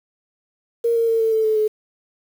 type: tone with pitch steps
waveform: sine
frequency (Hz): 466.2 / 459.8 / 453.5 / 447.2 / 441.1 / 435 / 429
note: A#4 / A#4 / A#4 / A4 / A4 / A4 / A4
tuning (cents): 0 / -24 / -48 / +28 / +4 / -20 / -44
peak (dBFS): -15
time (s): 0.84-1.68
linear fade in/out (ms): 10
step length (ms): 120
effects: 7-bit